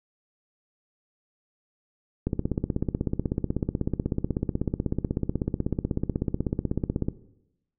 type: click train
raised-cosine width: 3 ms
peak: -12 dBFS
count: 79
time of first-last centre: 2.27-7.085 s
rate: 16.2 Hz
effects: noise-tail reverb RT60 0.9 s tail -17 dB re dry